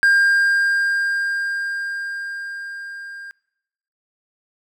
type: tone with level ramp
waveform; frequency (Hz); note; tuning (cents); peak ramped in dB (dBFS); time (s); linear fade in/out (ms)
triangle; 1603; G6; +38; -9 to -31; 0.03-3.31; 0
effects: noise-tail reverb RT60 0.9 s tail -24 dB re dry